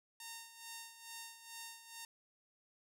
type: tone with tremolo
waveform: 5% pulse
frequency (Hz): 918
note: A#5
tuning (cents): -27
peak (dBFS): -34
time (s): 0.2-2.05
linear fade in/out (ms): 2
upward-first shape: sine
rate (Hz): 2.3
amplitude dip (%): 70
effects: none